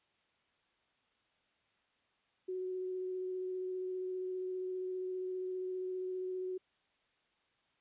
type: tone with vibrato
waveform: sine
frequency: 370 Hz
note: F#4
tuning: in tune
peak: -36 dBFS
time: 2.48-6.58 s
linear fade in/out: 10 ms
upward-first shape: square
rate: 15 Hz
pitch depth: 9 cents each way
effects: white hiss -75 dBFS RMS until 7.8 s + resampled to 8000 Hz